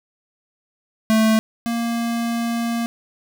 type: tone pair in turn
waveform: square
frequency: 220 / 233.1 Hz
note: A3 / A#3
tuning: 0 / 0 cents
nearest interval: minor second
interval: 100 cents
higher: second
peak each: -14 / -21 dBFS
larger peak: first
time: 1.1-1.39 / 1.66-2.86 s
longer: second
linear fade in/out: 0 ms
effects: none